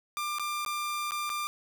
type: tone with dropouts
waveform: sawtooth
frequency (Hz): 1192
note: D6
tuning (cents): +25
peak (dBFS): -27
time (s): 0.17-1.47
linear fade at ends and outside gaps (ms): 0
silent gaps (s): 0.385-0.396 / 0.649-0.662 / 1.109-1.119 / 1.294-1.3
effects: none